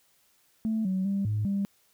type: tone with pitch steps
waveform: sine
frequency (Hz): 220.6 / 188.2 / 197.7 / 106 / 198.7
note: A3 / F#3 / G3 / G#2 / G3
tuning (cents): +5 / +30 / +15 / +36 / +24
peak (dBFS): -24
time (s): 0.65-1.65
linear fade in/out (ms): 0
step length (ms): 200
effects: tanh soft clip ceiling -21 dBFS + white hiss -66 dBFS RMS until 1.93 s